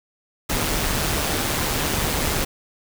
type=noise with amplitude modulation; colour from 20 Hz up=pink; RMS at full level=-21 dBFS; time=0.49-2.45 s; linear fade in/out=10 ms; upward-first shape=sine; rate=151 Hz; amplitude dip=40%; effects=none